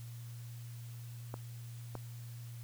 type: clicks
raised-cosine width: 1 ms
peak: -27 dBFS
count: 2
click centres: 1.341 / 1.953 s
effects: added 118 Hz sine -44 dBFS peak until 2.63 s + white hiss -59 dBFS RMS until 2.63 s